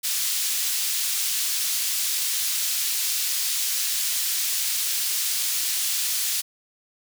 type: high-pass noise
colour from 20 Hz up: pink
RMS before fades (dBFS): -25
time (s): 0.03-6.42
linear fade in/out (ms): 20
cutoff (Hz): 4100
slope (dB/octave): 12
effects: none